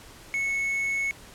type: tone with quantisation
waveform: triangle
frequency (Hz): 2201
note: C#7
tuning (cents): -13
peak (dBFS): -23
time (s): 0.34-1.11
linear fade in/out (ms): 0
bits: 8
effects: pink hiss -48 dBFS RMS until 1.34 s + low-pass 12000 Hz 12 dB/octave